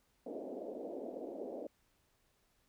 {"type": "band-pass noise", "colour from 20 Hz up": "white", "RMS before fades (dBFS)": -44, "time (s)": [0.26, 1.67], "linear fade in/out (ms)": 5, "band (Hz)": [230, 650], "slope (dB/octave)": 48, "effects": ["pink hiss -75 dBFS RMS until 2.68 s"]}